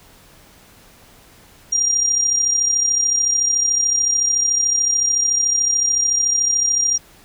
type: tone with amplitude modulation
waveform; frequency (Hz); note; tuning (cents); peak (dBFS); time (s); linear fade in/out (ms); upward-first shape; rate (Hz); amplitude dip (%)
sine; 5700; F8; +34; -12; 1.72-6.98; 10; sine; 33.7; 55
effects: pink hiss -48 dBFS RMS until 7.24 s